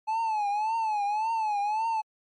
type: tone with vibrato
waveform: triangle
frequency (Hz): 859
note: A5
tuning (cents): -42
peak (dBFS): -23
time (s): 0.07-2.02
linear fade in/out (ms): 20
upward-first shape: triangle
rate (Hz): 1.8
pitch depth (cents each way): 120
effects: MP3 48 kbps